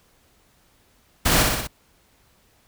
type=noise with echo; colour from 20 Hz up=pink; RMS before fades=-19 dBFS; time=1.25-1.43 s; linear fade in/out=10 ms; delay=61 ms; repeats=4; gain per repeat=-3 dB; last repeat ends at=1.674 s; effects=pink hiss -60 dBFS RMS until 2.67 s